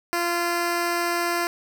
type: tone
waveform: 10% pulse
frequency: 345.1 Hz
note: F4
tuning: 21 cents flat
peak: -14 dBFS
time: 0.13-1.47 s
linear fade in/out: 0 ms
effects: none